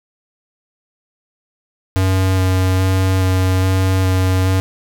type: tone with vibrato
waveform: square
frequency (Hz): 93.8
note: F#2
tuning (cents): +24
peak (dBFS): -13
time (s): 1.96-4.6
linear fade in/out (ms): 0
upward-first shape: square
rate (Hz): 1.2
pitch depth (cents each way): 10
effects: none